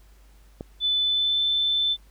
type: click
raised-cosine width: 2 ms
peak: -20 dBFS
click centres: 0.609 s
type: tone with pitch glide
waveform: sine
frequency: 3500 to 3530 Hz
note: A7 to A7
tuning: -10 to +5 cents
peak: -20 dBFS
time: 0.8-1.97 s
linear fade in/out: 50 ms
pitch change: +15 cents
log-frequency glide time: 1-1.41 s
effects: added 50 Hz sine -50 dBFS peak until 2.1 s + pink hiss -61 dBFS RMS until 2.1 s